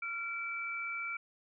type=tone pair together; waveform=sine; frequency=1377.7 / 2317 Hz; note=F6 / D7; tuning=-24 / -24 cents; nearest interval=major sixth; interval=900 cents; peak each=-40 / -37 dBFS; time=0.02-1.17 s; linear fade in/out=5 ms; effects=none